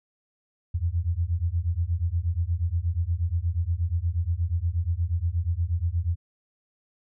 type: beating tone pair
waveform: sine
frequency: 81.5 / 89.9 Hz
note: E2 / F#2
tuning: -19 / -49 cents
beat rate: 8.4 Hz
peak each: -26 dBFS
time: 0.74-6.16 s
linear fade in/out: 10 ms
effects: none